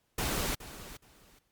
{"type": "noise with echo", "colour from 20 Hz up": "pink", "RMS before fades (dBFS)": -32, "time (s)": [0.18, 0.55], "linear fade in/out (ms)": 5, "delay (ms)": 420, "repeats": 2, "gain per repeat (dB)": -14, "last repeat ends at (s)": 1.39, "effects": ["pink hiss -75 dBFS RMS until 1.51 s", "Opus 48 kbps"]}